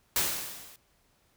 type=noise with level ramp; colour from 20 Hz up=white; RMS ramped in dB=-25 to -53 dBFS; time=0.16-0.76 s; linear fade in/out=2 ms; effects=pink hiss -68 dBFS RMS until 1.36 s